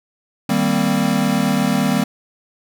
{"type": "chord", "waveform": "square", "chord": "C minor seventh", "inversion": "first", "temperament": "equal", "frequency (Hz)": [155.56, 196, 233.1, 261.6], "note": ["Eb3", "G3", "Bb3", "C4"], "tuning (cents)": [0, 0, 0, 0], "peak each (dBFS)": [-24, -20, -21, -22], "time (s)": [0.49, 2.04], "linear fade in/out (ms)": 5, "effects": []}